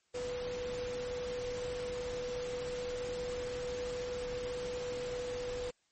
sine tone in noise, 493.9 Hz, B4, in tune, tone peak -36 dBFS, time 0.14-5.71 s, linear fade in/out 10 ms, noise pink, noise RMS -45 dBFS, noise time 0.14-5.71 s, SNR +6 dB, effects white hiss -75 dBFS RMS until 5.91 s + MP3 32 kbps

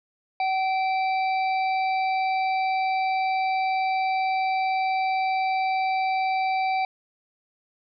harmonic tone with a mistuned harmonic, 777 Hz, G5, 16 cents flat, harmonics 1 / 3 / 5 / 6, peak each -22 / -30 / -44 / -42 dBFS, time 0.4-6.85 s, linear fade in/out 2 ms, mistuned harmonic 1, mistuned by -40 cents, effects none

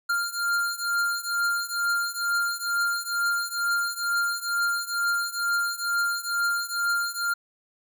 square beating tone pair, 1396.9 / 1399.1 Hz, F6 / F6, 0 / +3 cents, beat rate 2.2 Hz, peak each -27 / -29 dBFS, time 0.09-7.34 s, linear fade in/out 10 ms, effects none

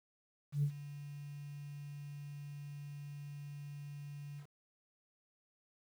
sine tone with ADSR envelope, 144.2 Hz, D3, 31 cents flat, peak -27 dBFS, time 0.52-4.47 s, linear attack 110 ms, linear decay 78 ms, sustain -17 dB, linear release 89 ms, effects tanh soft clip ceiling -25 dBFS + 10-bit

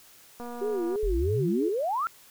click train, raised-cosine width 1 ms, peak -27 dBFS, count 135, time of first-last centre 0.4-0.958 s, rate 240 Hz
sine tone with vibrato, 381.3 Hz, G4, 48 cents flat, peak -26 dBFS, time 0.61-1.7 s, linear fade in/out 10 ms, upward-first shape sine, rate 3.1 Hz, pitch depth 210 cents each way
sine exponential sweep, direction up, 36.91 to 1400 Hz, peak -25 dBFS, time 1.03-2.07 s, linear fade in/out 0 ms
effects white hiss -54 dBFS RMS until 2.3 s

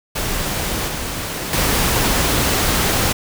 pink noise with level steps, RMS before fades -22 / -25 / -17 dBFS, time 0.15-3.13 s, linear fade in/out 10 ms, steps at 0.88 / 1.53 s, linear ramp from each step 2 ms, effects none

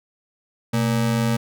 square ring-modulated tone, 175.2 Hz, F3, 6 cents sharp, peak -16 dBFS, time 0.73-1.37 s, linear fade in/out 10 ms, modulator 51.7 Hz, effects none

